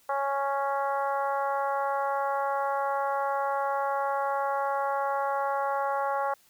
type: harmonic tone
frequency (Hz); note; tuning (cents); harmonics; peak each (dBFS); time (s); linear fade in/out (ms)
277.2; C#4; 0; 2 / 3 / 4 / 5 / 6 / 7; -31 / -29 / -32 / -36 / -44 / -47; 0.09-6.34; 5
effects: white hiss -62 dBFS RMS until 6.49 s